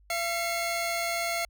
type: tone pair together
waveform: sawtooth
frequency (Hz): 680.6 / 2163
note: F5 / C#7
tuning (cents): -45 / -43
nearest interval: octave + minor sixth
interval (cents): 2002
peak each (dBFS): -26 / -28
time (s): 0.1-1.45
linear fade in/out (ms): 2
effects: added 50 Hz sine -56 dBFS peak until 1.49 s